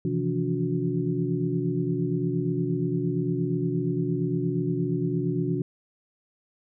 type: tone cluster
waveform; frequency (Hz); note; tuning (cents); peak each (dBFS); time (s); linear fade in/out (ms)
sine; 129.8 / 162.2 / 170.8 / 287.4 / 364.4; C3 / E3 / F3 / D4 / F#4; -13 / -28 / -38 / -37 / -26; -30; 0.05-5.62; 2
effects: none